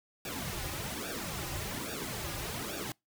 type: noise with flanger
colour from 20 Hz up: pink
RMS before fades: -38 dBFS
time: 0.25-2.92 s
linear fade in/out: 2 ms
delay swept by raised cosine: 0.96 to 4.56 ms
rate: 1.2 Hz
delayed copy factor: -0.9
effects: noise-tail reverb RT60 0.2 s tail -26 dB re dry